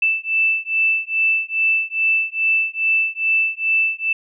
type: beating tone pair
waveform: sine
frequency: 2645 / 2647.4 Hz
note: E7 / E7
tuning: +5 / +7 cents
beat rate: 2.4 Hz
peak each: -19 / -19 dBFS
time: 0.02-4.13 s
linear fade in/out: 5 ms
effects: none